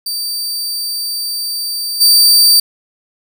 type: tone with level steps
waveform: sawtooth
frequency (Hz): 4641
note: D8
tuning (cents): -21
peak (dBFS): -15 / -3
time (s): 0.06-2.6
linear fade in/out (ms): 5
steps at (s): 2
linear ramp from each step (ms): 20
effects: none